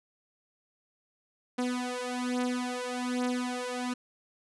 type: beating tone pair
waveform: sawtooth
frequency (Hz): 248 / 249.2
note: B3 / B3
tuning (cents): +7 / +16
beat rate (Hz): 1.2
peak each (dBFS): -29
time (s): 1.58-3.94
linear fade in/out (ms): 10
effects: resampled to 24000 Hz